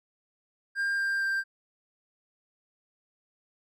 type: tone with pitch steps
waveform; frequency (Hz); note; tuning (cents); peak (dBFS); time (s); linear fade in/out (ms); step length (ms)
triangle; 1600 / 1589.9 / 1579.8; G6 / G6 / G6; +35 / +24 / +13; -24; 0.75-1.44; 50; 230
effects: none